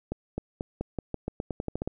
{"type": "accelerating click train", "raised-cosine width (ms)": 2, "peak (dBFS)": -17, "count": 14, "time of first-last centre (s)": [0.12, 1.875], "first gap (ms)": 260, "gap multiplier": 0.88, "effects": []}